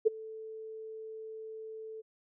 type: tone with ADSR envelope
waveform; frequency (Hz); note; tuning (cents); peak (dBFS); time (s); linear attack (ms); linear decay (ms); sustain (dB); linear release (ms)
sine; 440; A4; 0; -18; 0.05-2.02; 21; 14; -23; 21
effects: none